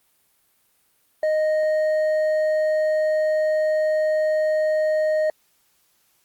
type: tone with hard clipping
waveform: sine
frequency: 620 Hz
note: D#5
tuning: 6 cents flat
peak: -19 dBFS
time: 1.23-5.3 s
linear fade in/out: 2 ms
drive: 4 dB
effects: white hiss -64 dBFS RMS until 6.24 s + Opus 32 kbps